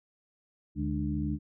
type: harmonic tone with a mistuned harmonic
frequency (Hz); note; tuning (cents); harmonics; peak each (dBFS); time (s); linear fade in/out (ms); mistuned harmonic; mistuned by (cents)
74.2; D2; +18; 1 / 2 / 3 / 4; -34 / -34 / -34 / -34; 0.75-1.39; 50; 3; -100
effects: none